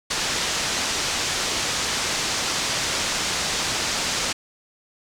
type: low-pass noise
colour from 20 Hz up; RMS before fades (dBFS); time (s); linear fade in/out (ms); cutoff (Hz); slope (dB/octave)
white; -25; 0.1-4.33; 10; 7000; 24
effects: none